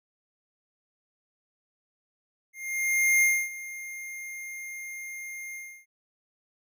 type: tone with ADSR envelope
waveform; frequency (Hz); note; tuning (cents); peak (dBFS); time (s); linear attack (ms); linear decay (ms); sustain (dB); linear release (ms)
square; 2118; C7; +21; -19; 2.53-5.86; 690; 270; -18; 310
effects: none